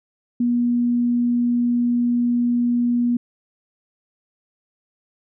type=tone; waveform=sine; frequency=240.8 Hz; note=B3; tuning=44 cents flat; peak=-16 dBFS; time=0.4-3.17 s; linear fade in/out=5 ms; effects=none